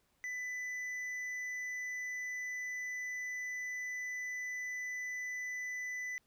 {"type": "tone with hard clipping", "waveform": "sine", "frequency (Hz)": 1995, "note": "B6", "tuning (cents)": 17, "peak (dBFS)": -39, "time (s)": [0.24, 6.18], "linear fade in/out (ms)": 0, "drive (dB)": 5, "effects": ["pink hiss -75 dBFS RMS until 6.26 s"]}